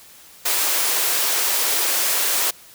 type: high-pass noise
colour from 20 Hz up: white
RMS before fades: -20 dBFS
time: 0.45-2.51 s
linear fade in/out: 10 ms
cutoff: 340 Hz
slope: 24 dB/octave
effects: white hiss -46 dBFS RMS until 2.74 s